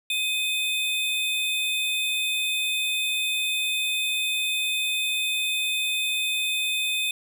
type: tone pair together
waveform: square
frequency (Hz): 2521 / 3565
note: D#7 / A7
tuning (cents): +22 / +22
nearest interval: tritone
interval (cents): 600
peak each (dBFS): -27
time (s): 0.1-7.11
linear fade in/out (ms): 2
effects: none